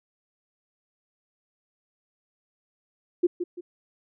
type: tone with echo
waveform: sine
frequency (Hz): 352.6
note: F4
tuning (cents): +17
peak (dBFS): -16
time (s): 3.23-3.27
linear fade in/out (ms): 10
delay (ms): 170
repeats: 2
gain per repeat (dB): -9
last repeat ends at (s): 3.61
effects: none